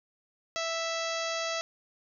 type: harmonic tone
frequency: 659.3 Hz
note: E5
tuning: in tune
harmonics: 1 / 2 / 3 / 4 / 5 / 6 / 7 / 8 / 9 / 10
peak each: -34 / -37 / -39 / -40 / -41 / -42 / -42 / -43 / -44 / -44 dBFS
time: 0.56-1.61 s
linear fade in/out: 0 ms
effects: none

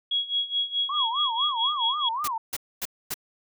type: tone with tremolo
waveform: sine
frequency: 3322 Hz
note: G#7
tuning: in tune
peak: -21 dBFS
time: 0.11-2.09 s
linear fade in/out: 5 ms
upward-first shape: sine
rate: 4.7 Hz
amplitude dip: 85%
type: tone with vibrato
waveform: sine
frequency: 1046.5 Hz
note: C6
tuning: in tune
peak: -26 dBFS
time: 0.89-2.38 s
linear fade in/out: 5 ms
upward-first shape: sine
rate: 3.9 Hz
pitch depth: 270 cents each way
type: noise bursts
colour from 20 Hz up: white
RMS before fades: -30 dBFS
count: 4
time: 2.24-3.142 s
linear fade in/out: 5 ms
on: 38 ms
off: 250 ms
effects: none

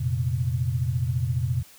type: chord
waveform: sine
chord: F suspended fourth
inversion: none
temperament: just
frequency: 87.31 / 116.41 / 130.96 Hz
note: F2 / Bb2 / C3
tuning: 0 / -2 / +2 cents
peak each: -29 / -26 / -26 dBFS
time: 0-1.63 s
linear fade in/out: 10 ms
effects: white hiss -51 dBFS RMS until 1.78 s

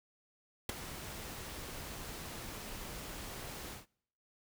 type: noise with ADSR envelope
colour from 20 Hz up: pink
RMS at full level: -32 dBFS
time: 0.69-3.86 s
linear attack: 3 ms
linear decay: 12 ms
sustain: -13 dB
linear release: 140 ms
effects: noise-tail reverb RT60 0.7 s tail -26 dB re dry

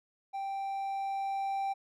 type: tone with level ramp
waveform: triangle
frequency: 784 Hz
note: G5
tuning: in tune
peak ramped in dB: -32 to -28 dBFS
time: 0.33-1.74 s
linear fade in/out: 20 ms
effects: none

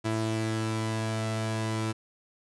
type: tone pair together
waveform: sawtooth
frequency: 110.7 / 331.7 Hz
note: A2 / E4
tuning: +11 / +11 cents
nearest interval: octave + perfect fifth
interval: 1900 cents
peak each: -25 / -29 dBFS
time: 0.04-1.93 s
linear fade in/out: 20 ms
effects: resampled to 24000 Hz

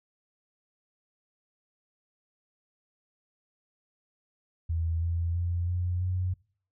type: tone with pitch steps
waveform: sine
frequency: 82.41 / 84.58 / 86.81 / 89.09 / 91.44 Hz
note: E2 / E2 / F2 / F2 / F#2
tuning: 0 / +45 / -10 / +35 / -20 cents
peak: -26 dBFS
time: 4.69-6.34 s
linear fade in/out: 10 ms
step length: 330 ms
effects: noise-tail reverb RT60 0.5 s tail -24 dB re dry

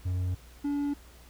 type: tone pair in turn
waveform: triangle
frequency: 91 / 286.7 Hz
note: F#2 / D4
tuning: -28 / -42 cents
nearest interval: octave + minor sixth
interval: 1986 cents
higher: second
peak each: -25 dBFS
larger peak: neither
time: 0.05-0.35 / 0.64-0.94 s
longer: neither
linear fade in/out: 10 ms
effects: added 60 Hz sine -51 dBFS peak until 1.29 s + pink hiss -56 dBFS RMS until 1.29 s

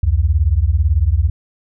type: beating tone pair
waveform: sine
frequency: 67.4 / 85.4 Hz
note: C#2 / F2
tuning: -48 / -38 cents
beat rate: 18 Hz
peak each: -14 dBFS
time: 0.03-1.3 s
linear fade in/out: 5 ms
effects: none

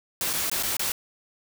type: noise with dropouts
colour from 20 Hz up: white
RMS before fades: -27 dBFS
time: 0.21-0.92 s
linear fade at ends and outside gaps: 1 ms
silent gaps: 0.331-0.335 / 0.498-0.515 / 0.627-0.633 / 0.768-0.794 s
effects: none

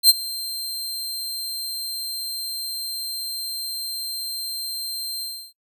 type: tone with ADSR envelope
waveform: sawtooth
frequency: 4153 Hz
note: C8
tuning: 14 cents flat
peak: -4 dBFS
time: 0.03-5.53 s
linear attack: 64 ms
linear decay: 29 ms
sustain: -20 dB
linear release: 310 ms
effects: noise-tail reverb RT60 0.1 s tail -23 dB re dry

